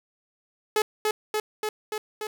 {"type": "tone with echo", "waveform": "sawtooth", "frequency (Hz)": 427.5, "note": "A4", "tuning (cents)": -50, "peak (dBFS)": -16, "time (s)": [0.76, 0.82], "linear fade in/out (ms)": 2, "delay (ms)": 290, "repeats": 5, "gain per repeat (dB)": -2, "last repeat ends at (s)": 2.27, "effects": []}